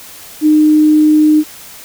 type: tone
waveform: sine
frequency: 305.7 Hz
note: D#4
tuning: 30 cents flat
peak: -5 dBFS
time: 0.41-1.44 s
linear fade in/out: 50 ms
effects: white hiss -34 dBFS RMS until 1.84 s